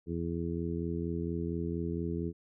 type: harmonic tone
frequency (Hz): 84.3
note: E2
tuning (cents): +39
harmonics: 1 / 2 / 3 / 4 / 5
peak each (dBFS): -38 / -36 / -39 / -38 / -40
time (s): 0.06-2.33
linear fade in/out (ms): 50
effects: none